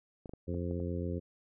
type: clicks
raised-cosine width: 2 ms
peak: -31 dBFS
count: 6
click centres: 0.258 / 0.294 / 0.336 / 0.544 / 0.711 / 0.801 s
type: harmonic tone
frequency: 87.31 Hz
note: F2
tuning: in tune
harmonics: 1 / 2 / 3 / 4 / 5 / 6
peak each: -36 / -39 / -41 / -42 / -43 / -44 dBFS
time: 0.47-1.2 s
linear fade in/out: 20 ms
effects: none